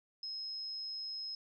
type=tone; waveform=sine; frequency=5140 Hz; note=E8; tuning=45 cents flat; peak=-39 dBFS; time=0.23-1.35 s; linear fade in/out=2 ms; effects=none